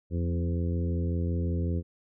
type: harmonic tone with a mistuned harmonic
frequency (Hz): 85.4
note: F2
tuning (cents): -38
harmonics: 1 / 2 / 3 / 4 / 5 / 6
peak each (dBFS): -27 / -33 / -37 / -39 / -41 / -43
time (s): 0.1-1.83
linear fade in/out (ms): 50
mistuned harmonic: 2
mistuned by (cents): +18
effects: none